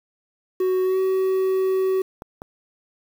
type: tone with pitch glide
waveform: triangle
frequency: 371.5 to 378.6 Hz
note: F#4 to F#4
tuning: +7 to +40 cents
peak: -16 dBFS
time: 0.6-2.02 s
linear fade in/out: 5 ms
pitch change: +33 cents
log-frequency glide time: 0.83-0.99 s
type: clicks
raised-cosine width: 1 ms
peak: -21 dBFS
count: 2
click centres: 2.221 / 2.419 s
effects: 7-bit